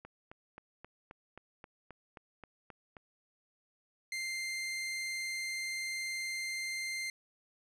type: click train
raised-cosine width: 0.5 ms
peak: -33 dBFS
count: 12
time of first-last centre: 0.05-2.968 s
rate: 3.77 Hz
type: tone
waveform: sawtooth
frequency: 2093 Hz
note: C7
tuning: in tune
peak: -32 dBFS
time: 4.12-7.1 s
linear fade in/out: 2 ms
effects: low-pass 10000 Hz 12 dB/octave